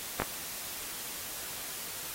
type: clicks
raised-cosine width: 0.5 ms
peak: -14 dBFS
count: 2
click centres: 0.2 / 0.22 s
effects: white hiss -40 dBFS RMS until 2.14 s + AAC 48 kbps